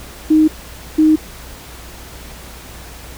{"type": "tone pair in turn", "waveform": "sine", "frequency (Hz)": [311.1, 311.1], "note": ["D#4", "D#4"], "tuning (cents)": [0, 0], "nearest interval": "unison", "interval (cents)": 0, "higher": "neither", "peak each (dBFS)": -7, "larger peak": "neither", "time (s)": [[0.3, 0.48], [0.98, 1.16]], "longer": "neither", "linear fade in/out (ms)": 10, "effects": ["added 60 Hz sine -37 dBFS peak until 3.17 s", "pink hiss -36 dBFS RMS until 3.17 s"]}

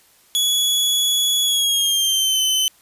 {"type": "tone with pitch glide", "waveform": "sawtooth", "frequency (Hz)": [3383, 3049], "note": ["G#7", "G7"], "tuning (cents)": [31, -49], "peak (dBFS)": -13, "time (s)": [0.35, 2.68], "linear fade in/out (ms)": 0, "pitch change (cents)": -180, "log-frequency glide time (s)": [1.43, 2.41], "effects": ["white hiss -54 dBFS RMS until 2.81 s", "resampled to 32000 Hz"]}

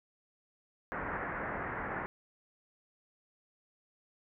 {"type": "low-pass noise", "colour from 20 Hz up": "white", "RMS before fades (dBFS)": -38, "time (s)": [0.92, 2.06], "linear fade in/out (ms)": 0, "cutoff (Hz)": 1900, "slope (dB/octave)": 48, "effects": []}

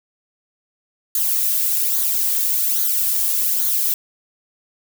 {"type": "noise with flanger", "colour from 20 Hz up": "violet", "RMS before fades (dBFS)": -19, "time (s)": [1.15, 3.94], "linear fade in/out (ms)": 2, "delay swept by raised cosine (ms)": [0.37, 2.07], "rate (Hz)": 1.2, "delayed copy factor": -0.6, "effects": []}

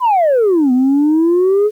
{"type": "exponential two-way sweep", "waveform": "sine", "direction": "down then up", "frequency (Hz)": [1046.5, 247.4, 430.6], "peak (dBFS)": -7, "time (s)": [0, 1.71], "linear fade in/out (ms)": 50, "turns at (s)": 0.72, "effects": ["tanh soft clip ceiling -7 dBFS", "8-bit"]}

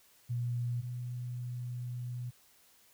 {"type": "tone pair in turn", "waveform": "sine", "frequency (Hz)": [120.7, 122.95], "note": ["B2", "B2"], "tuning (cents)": [-39, -7], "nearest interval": "unison", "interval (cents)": 32, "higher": "second", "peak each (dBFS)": [-31, -36], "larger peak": "first", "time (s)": [[0.29, 0.82], [0.82, 2.31]], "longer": "second", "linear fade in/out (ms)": 20, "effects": ["white hiss -64 dBFS RMS until 2.93 s"]}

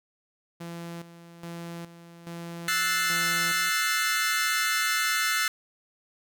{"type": "tone with tremolo", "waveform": "sawtooth", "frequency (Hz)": 169.7, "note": "F3", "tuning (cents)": -49, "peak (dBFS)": -32, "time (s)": [0.6, 3.7], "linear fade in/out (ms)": 10, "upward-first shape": "square", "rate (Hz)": 1.2, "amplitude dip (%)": 70}
{"type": "chord", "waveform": "sawtooth", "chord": "F# half-diminished seventh", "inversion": "third", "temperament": "equal", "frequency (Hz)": [1318.5, 1480, 1760, 2093], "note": ["E6", "F#6", "A6", "C7"], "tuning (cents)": [0, 0, 0, 0], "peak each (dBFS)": -26, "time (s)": [2.68, 5.48], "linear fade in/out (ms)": 2}
{"effects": []}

